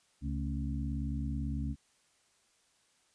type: harmonic tone with a mistuned harmonic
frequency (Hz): 69.2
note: C#2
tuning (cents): -2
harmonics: 1 / 2 / 3 / 4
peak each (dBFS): -35 / -38 / -40 / -41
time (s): 0.21-1.76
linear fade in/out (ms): 50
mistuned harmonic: 3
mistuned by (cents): +91
effects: white hiss -70 dBFS RMS until 3.14 s + resampled to 22050 Hz